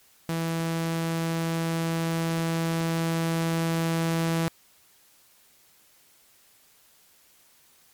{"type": "tone with level ramp", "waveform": "sawtooth", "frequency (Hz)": 164.81, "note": "E3", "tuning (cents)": 0, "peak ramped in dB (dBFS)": [-22, -19], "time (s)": [0.29, 4.48], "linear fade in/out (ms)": 0, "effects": ["white hiss -59 dBFS RMS until 7.93 s", "MP3 96 kbps"]}